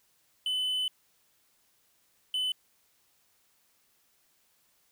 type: tone bursts at uneven times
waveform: triangle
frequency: 3017 Hz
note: F#7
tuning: 33 cents sharp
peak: -26 dBFS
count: 2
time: 0.46-0.88 / 2.34-2.52 s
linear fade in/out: 2 ms
effects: white hiss -69 dBFS RMS until 4.91 s